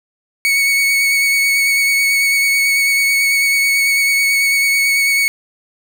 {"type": "tone with vibrato", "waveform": "40% pulse", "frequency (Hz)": 2222, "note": "C#7", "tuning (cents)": 4, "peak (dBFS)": -11, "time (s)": [0.45, 5.28], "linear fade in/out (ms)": 0, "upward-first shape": "triangle", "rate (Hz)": 9.1, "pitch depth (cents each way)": 18, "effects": []}